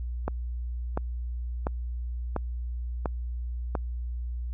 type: click train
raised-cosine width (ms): 1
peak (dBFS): -14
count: 6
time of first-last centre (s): 0.28-3.752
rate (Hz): 1.44
effects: added 60 Hz sine -30 dBFS peak until 4.53 s